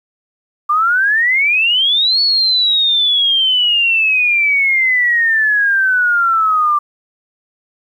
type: exponential two-way sweep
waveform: sine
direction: up then down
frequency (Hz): 1174.7 to 4439 to 1174.7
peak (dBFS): -10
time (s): 0.69-6.79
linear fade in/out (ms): 10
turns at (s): 2.21
effects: 8-bit